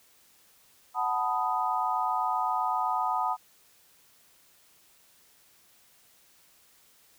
sine chord, B dominant seventh, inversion second, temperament equal, 740 / 880 / 987.8 / 1244.5 Hz, F#5 / A5 / B5 / D#6, 0 / 0 / 0 / 0 cents, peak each -31 dBFS, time 0.94-3.37 s, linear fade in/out 50 ms, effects white hiss -61 dBFS RMS until 7.18 s

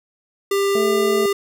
square tone with pitch glide, 397.1 to 399.9 Hz, G4 to G4, +22 to +35 cents, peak -17 dBFS, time 0.51-1.33 s, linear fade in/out 5 ms, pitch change +13 cents, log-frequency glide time 0.72-0.84 s
harmonic tone, 220 Hz, A3, in tune, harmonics 1 / 2 / 3, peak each -25 / -24 / -29 dBFS, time 0.75-1.26 s, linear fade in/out 2 ms
effects none

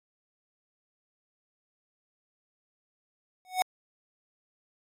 square tone with exponential growth, 740 Hz, F#5, in tune, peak -20 dBFS, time 3.45-3.62 s, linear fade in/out 0 ms, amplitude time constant 36 ms, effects AAC 48 kbps

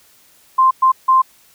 sine tone bursts at uneven times, 1046.5 Hz, C6, in tune, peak -8 dBFS, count 3, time 0.58-0.71 / 0.82-0.92 / 1.08-1.22 s, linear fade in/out 10 ms, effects white hiss -51 dBFS RMS until 1.54 s

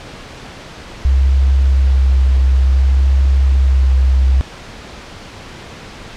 sine tone with vibrato, 66.4 Hz, C2, 26 cents sharp, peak -8 dBFS, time 1.05-4.41 s, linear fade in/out 0 ms, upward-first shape sine, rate 0.57 Hz, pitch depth 21 cents each way, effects pink hiss -33 dBFS RMS until 6.16 s + low-pass 5000 Hz 12 dB/octave

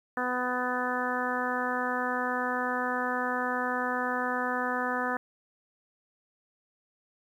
harmonic tone, 249.8 Hz, B3, 20 cents sharp, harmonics 1 / 2 / 3 / 4 / 5 / 6 / 7, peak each -35 / -35 / -35 / -35 / -35 / -35 / -35 dBFS, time 0.17-5.17 s, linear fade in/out 2 ms, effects 10-bit

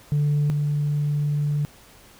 sine tone pair in turn, 146.83 / 146.83 Hz, D3 / D3, 0 / 0 cents, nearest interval unison, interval 0 cents, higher neither, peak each -16 / -19 dBFS, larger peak first, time 0.12-0.5 / 0.5-1.65 s, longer second, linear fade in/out 0 ms, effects tanh soft clip ceiling -16 dBFS + pink hiss -50 dBFS RMS until 2.19 s

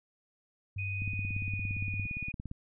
sine tone, 98 Hz, G2, in tune, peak -34 dBFS, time 0.76-2.07 s, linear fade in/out 5 ms
sine tone with pitch glide, 2489 to 2462 Hz, D#7 to D#7, 0 to -19 cents, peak -36 dBFS, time 0.78-2.32 s, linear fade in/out 10 ms, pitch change -19 cents, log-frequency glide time 1.01-1.82 s
click train, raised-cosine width 5 ms, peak -27 dBFS, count 27, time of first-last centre 1.02-2.514 s, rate 17.4 Hz
effects none

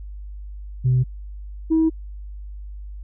sine tone pair in turn, 127.4 / 321 Hz, C3 / E4, -46 / -46 cents, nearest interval octave + major third, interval 1600 cents, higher second, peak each -13 dBFS, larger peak neither, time 0.84-1.04 / 1.7-1.9 s, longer neither, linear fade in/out 20 ms, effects tanh soft clip ceiling -11 dBFS + added 50 Hz sine -32 dBFS peak until 3.03 s

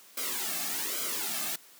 white noise with flanger, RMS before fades -33 dBFS, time 0.17-1.56 s, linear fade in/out 5 ms, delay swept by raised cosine 1.1 to 2.1 ms, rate 1.2 Hz, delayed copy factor -0.8, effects white hiss -55 dBFS RMS until 1.79 s + high-pass 200 Hz 12 dB/octave

